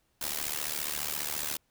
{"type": "noise with amplitude modulation", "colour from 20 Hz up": "white", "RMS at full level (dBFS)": -30, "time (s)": [0.21, 1.57], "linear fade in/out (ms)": 5, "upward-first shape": "sine", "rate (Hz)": 74.6, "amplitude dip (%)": 90, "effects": ["pink hiss -73 dBFS RMS until 1.7 s"]}